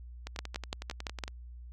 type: two click trains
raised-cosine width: 0.2 ms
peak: -22 / -17 dBFS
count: 12 / 6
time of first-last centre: 0.27-1.279 / 0.39-1.237 s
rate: 10.9 / 5.9 Hz
effects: added 60 Hz sine -44 dBFS peak until 1.72 s